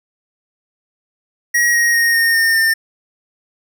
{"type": "tone with pitch steps", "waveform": "square", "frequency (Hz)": [1900, 1880.3, 1860.9, 1841.7, 1822.6, 1803.8], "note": ["A#6", "A#6", "A#6", "A#6", "A#6", "A6"], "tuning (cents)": [33, 14, -3, -21, -39, 43], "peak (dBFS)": -12, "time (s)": [1.54, 2.74], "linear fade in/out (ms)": 10, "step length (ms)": 200, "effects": []}